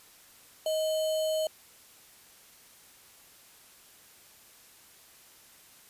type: tone with sample-and-hold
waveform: sine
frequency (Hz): 628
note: D#5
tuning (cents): +16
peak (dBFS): -26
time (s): 0.66-1.47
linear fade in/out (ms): 2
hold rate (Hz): 3675
effects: white hiss -56 dBFS RMS until 5.89 s + resampled to 32000 Hz